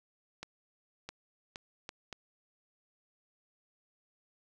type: accelerating click train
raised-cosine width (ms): 0.2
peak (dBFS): -24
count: 5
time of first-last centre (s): 0.43-2.128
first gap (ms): 660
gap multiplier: 0.71
effects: none